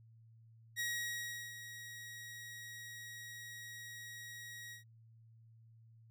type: tone with ADSR envelope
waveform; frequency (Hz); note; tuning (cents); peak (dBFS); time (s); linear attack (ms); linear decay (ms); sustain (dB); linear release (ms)
sawtooth; 1899; A#6; +32; -32; 0.76-4.84; 37; 730; -12; 120
effects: added 113 Hz sine -59 dBFS peak until 6.1 s